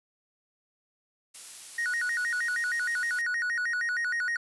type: noise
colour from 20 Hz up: blue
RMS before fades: -41 dBFS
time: 1.34-3.22 s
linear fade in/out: 10 ms
type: tone with vibrato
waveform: triangle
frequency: 1658 Hz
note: G#6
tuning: 3 cents flat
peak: -25 dBFS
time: 1.78-4.37 s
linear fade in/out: 5 ms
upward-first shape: square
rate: 6.4 Hz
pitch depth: 210 cents each way
effects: resampled to 24000 Hz